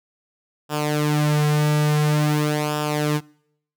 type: tone with flanger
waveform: sawtooth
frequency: 149.9 Hz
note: D3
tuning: 36 cents sharp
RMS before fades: -20 dBFS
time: 0.69-3.21 s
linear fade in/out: 50 ms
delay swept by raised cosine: 0.47 to 3.87 ms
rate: 0.48 Hz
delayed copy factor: -0.7
effects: noise-tail reverb RT60 0.7 s tail -25 dB re dry